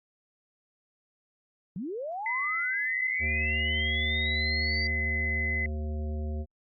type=linear sweep; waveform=sine; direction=up; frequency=158 to 4690 Hz; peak=-32 dBFS; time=1.76-4.87 s; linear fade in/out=2 ms
type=tone; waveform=sine; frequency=2031 Hz; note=B6; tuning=48 cents sharp; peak=-28 dBFS; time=2.26-5.66 s; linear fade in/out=2 ms
type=harmonic tone; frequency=75.9 Hz; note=D#2; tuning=42 cents flat; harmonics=1 / 3 / 5 / 7 / 9; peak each=-30 / -40 / -44 / -47 / -49 dBFS; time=3.19-6.46 s; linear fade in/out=50 ms
effects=Opus 48 kbps